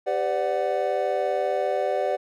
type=chord; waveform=triangle; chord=G major seventh; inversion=none; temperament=equal with one note detuned; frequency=392 / 506.9 / 587.3 / 740 Hz; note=G4 / B4 / D5 / F#5; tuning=0 / +45 / 0 / 0 cents; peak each=-28 / -26 / -24 / -26 dBFS; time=0.06-2.17 s; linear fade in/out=20 ms; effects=none